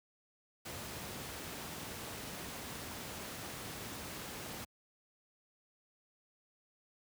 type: noise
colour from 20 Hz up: pink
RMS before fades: -44 dBFS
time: 0.65-4.65 s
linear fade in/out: 10 ms
effects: high-pass 80 Hz 12 dB/octave